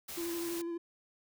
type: noise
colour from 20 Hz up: white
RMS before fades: -43 dBFS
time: 0.08-0.62 s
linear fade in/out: 10 ms
type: tone with vibrato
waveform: triangle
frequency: 339.5 Hz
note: F4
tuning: 49 cents flat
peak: -33 dBFS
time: 0.17-0.78 s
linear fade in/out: 10 ms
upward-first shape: square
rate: 12 Hz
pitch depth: 16 cents each way
effects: none